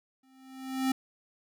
square tone with exponential growth, 263.1 Hz, C4, 10 cents sharp, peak -24 dBFS, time 0.23-0.92 s, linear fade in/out 5 ms, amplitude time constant 150 ms, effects none

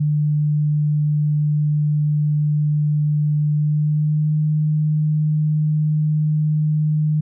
sine tone with pitch glide, 149.5 to 152.82 Hz, D3 to D#3, +31 to -31 cents, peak -15 dBFS, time 0-7.21 s, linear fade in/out 10 ms, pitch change +38 cents, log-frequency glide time 3.57-4.35 s, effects none

